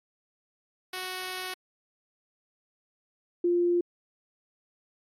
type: tone pair in turn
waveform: 5% pulse / sine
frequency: 370 / 349.2 Hz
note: F#4 / F4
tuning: 0 / 0 cents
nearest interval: minor second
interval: 100 cents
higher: first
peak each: -22 / -21 dBFS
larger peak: second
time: 0.93-1.54 / 3.44-3.81 s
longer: first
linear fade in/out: 5 ms
effects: MP3 64 kbps

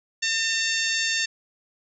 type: harmonic tone with a mistuned harmonic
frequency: 903 Hz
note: A5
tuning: 45 cents sharp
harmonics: 2 / 3 / 4 / 5 / 6 / 7 / 8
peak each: -27 / -29 / -30 / -31 / -32 / -32 / -33 dBFS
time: 0.22-1.26 s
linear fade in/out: 10 ms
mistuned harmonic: 7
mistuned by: +20 cents
effects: none

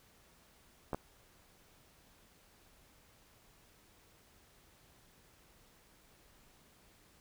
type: clicks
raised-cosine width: 1 ms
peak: -22 dBFS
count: 2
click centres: 0.932 / 0.946 s
effects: pink hiss -65 dBFS RMS until 7.2 s

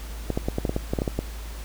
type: clicks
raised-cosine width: 2 ms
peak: -11 dBFS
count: 12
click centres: 0.303 / 0.375 / 0.485 / 0.584 / 0.652 / 0.694 / 0.764 / 0.935 / 0.988 / 1.019 / 1.078 / 1.19 s
effects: added 54 Hz sine -33 dBFS peak until 1.64 s + pink hiss -43 dBFS RMS until 1.64 s

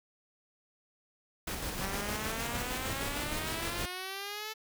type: noise with tremolo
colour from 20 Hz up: pink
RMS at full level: -36 dBFS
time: 1.47-3.86 s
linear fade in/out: 5 ms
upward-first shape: square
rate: 6.5 Hz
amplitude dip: 30%
type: exponential sweep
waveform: 5% pulse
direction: up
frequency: 190 to 440 Hz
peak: -26 dBFS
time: 1.8-4.54 s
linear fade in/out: 20 ms
effects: none

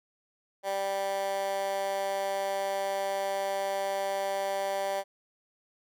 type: tone with high-pass filter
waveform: 15% pulse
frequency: 196 Hz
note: G3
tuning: in tune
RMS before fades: -31 dBFS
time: 0.63-5.04 s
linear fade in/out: 50 ms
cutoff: 650 Hz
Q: 2.9
effects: none

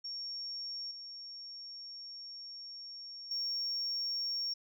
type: tone with level steps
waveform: sine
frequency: 5520 Hz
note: F8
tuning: 21 cents flat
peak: -38 / -44 / -32 dBFS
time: 0.04-4.54 s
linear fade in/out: 10 ms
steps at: 0.91 / 3.31 s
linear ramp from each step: 2 ms
effects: tanh soft clip ceiling -29 dBFS

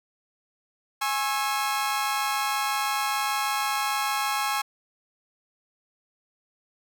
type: chord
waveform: sawtooth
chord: C# minor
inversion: second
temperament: equal with one note detuned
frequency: 830.6 / 1085.3 / 1318.5 Hz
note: G#5 / C#6 / E6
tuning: 0 / -37 / 0 cents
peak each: -24 / -25 / -28 dBFS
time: 1.01-4.62 s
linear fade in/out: 10 ms
effects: none

